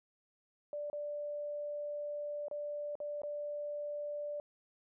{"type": "tone with dropouts", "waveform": "sine", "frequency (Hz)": 587.3, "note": "D5", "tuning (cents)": 0, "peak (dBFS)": -37, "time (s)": [0.73, 4.4], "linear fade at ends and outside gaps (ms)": 1, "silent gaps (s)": [[0.9, 0.93], [2.483, 2.512], [2.954, 3.002], [3.218, 3.234]], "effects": []}